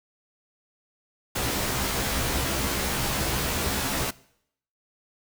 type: noise with comb filter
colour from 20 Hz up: pink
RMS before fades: -27 dBFS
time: 1.35-4.11 s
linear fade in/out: 10 ms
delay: 15 ms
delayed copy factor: +0.95
effects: noise-tail reverb RT60 0.7 s tail -21 dB re dry